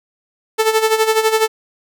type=tone with tremolo; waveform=sawtooth; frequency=440 Hz; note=A4; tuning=in tune; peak=-6 dBFS; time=0.58-1.48 s; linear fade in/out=20 ms; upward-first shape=sine; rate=12 Hz; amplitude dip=70%; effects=none